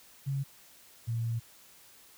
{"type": "tone pair in turn", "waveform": "sine", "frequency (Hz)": [137.4, 115.54], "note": ["C#3", "A#2"], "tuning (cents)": [-15, -15], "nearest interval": "minor third", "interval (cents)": 300, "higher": "first", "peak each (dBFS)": [-29, -29], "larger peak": "neither", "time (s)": [[0.26, 0.44], [1.07, 1.4]], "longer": "second", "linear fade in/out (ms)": 20, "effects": ["white hiss -57 dBFS RMS until 2.17 s"]}